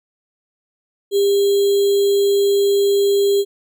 sine tone with sample-and-hold, 400 Hz, G4, 35 cents sharp, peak -12 dBFS, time 1.11-3.45 s, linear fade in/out 50 ms, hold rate 3675 Hz, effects none

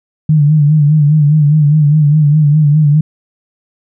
sine tone with vibrato, 150 Hz, D3, 37 cents sharp, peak -5 dBFS, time 0.29-3.01 s, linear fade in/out 5 ms, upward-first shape sine, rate 4.9 Hz, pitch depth 69 cents each way, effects none

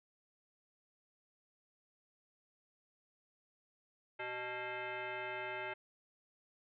sine tone with frequency modulation, 614 Hz, D#5, 23 cents flat, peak -39 dBFS, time 4.19-5.74 s, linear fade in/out 10 ms, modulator 497 Hz, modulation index 4, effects none

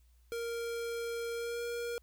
square tone with pitch glide, 466.2 to 473 Hz, A#4 to A#4, 0 to +25 cents, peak -36 dBFS, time 0.32-1.98 s, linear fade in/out 0 ms, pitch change +25 cents, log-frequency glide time 1.34-1.63 s, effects added 60 Hz sine -61 dBFS peak until 2.02 s + white hiss -75 dBFS RMS until 2.02 s

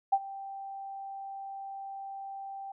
sine tone with ADSR envelope, 784 Hz, G5, in tune, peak -19 dBFS, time 0.12-2.72 s, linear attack 12 ms, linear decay 51 ms, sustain -19 dB, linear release 5 ms, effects none

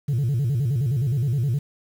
sine tone with vibrato, 129 Hz, C3, 24 cents flat, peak -17 dBFS, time 0.08-1.59 s, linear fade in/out 10 ms, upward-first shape square, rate 9.6 Hz, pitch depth 190 cents each way, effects tanh soft clip ceiling -18 dBFS + 8-bit

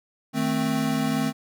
square chord, A diminished, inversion second, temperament equal, 155.56 / 220 / 261.6 Hz, Eb3 / A3 / C4, 0 / 0 / 0 cents, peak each -30 / -27 / -26 dBFS, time 0.33-1.33 s, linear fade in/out 50 ms, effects none

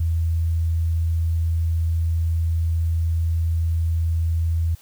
sine tone, 82.41 Hz, E2, in tune, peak -18 dBFS, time 0-4.75 s, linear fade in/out 5 ms, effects white hiss -52 dBFS RMS until 4.81 s

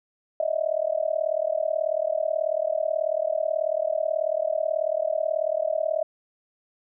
sine tone with amplitude modulation, 633 Hz, D#5, 30 cents sharp, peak -18 dBFS, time 0.4-6.03 s, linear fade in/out 2 ms, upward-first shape sine, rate 38.3 Hz, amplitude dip 100%, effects none

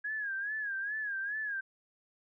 sine tone with vibrato, 1653 Hz, G#6, 9 cents flat, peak -33 dBFS, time 0.04-1.61 s, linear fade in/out 10 ms, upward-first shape sine, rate 2.4 Hz, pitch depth 100 cents each way, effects none

